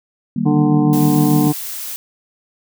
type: chord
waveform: sine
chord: Eb major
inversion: none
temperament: just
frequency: 155.56 / 194.45 / 233.3 Hz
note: Eb3 / G3 / Bb3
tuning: 0 / -14 / +2 cents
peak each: -23 / -20 / -19 dBFS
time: 0.36-1.48 s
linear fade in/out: 5 ms
type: harmonic tone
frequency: 148.9 Hz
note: D3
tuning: 24 cents sharp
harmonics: 1 / 2 / 3 / 5 / 6 / 7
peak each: -16 / -14 / -25 / -25 / -32 / -32 dBFS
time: 0.45-1.53 s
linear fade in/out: 20 ms
type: noise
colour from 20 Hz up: blue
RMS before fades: -27 dBFS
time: 0.93-1.96 s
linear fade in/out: 0 ms
effects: none